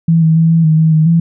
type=tone with pitch steps; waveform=sine; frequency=165 / 160.3 / 163.3 / 164.6 / 157 / 159.7 / 156.6 / 167 Hz; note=E3 / E3 / E3 / E3 / D#3 / D#3 / D#3 / E3; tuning=+2 / -48 / -16 / -2 / +16 / +45 / +11 / +23 cents; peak=-6 dBFS; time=0.08-1.2 s; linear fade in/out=5 ms; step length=140 ms; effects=none